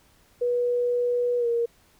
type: tone with pitch glide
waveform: sine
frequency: 486.6 to 468.9 Hz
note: B4 to A#4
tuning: -26 to +10 cents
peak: -21 dBFS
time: 0.41-1.66 s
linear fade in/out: 10 ms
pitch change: -64 cents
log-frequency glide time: 1.38-1.47 s
effects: pink hiss -60 dBFS RMS until 1.99 s